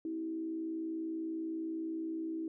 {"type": "tone with frequency modulation", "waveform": "sine", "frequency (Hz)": 323.5, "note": "E4", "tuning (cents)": -32, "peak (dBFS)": -35, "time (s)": [0.05, 2.48], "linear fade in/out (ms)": 2, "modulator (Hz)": 60.1, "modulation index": 0.46, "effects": []}